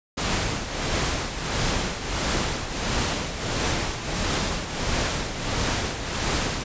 pink noise with tremolo, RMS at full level -23 dBFS, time 0.17-6.64 s, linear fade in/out 10 ms, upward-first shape triangle, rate 1.5 Hz, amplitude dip 65%, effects resampled to 16000 Hz

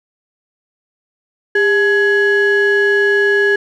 triangle ring-modulated tone, 636 Hz, D#5, 38 cents sharp, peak -5 dBFS, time 1.55-3.56 s, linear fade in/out 5 ms, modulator 1040 Hz, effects none

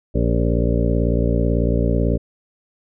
harmonic tone with a mistuned harmonic, 58.1 Hz, A#1, 5 cents flat, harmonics 1 / 2 / 3 / 4 / 5 / 7 / 8 / 9 / 10, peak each -19 / -22 / -24 / -25 / -26 / -27 / -28 / -29 / -29 dBFS, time 0.14-2.18 s, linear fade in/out 20 ms, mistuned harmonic 7, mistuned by -42 cents, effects none

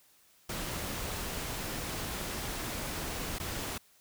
pink noise with dropouts, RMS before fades -37 dBFS, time 0.49-3.78 s, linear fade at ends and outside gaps 5 ms, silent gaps 3.386-3.398 s, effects white hiss -64 dBFS RMS until 4 s

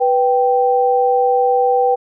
sine tone pair together, 492.3 / 781.5 Hz, B4 / G5, -6 / -6 cents, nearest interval minor sixth, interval 800 cents, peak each -14 dBFS, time 0-1.96 s, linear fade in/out 20 ms, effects none

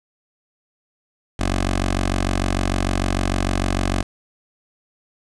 10% pulse tone with notch filter, 46.66 Hz, F#1, 15 cents sharp, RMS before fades -21 dBFS, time 1.39-4.03 s, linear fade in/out 10 ms, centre 150 Hz, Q 1.1, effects resampled to 22050 Hz + 7-bit

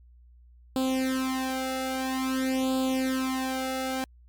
sawtooth tone with flanger, 261.6 Hz, C4, in tune, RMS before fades -28 dBFS, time 0.76-4.04 s, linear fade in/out 0 ms, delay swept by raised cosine 0.25 to 1.45 ms, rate 0.5 Hz, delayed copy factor +1, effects added 60 Hz sine -51 dBFS peak until 4.28 s + MP3 96 kbps

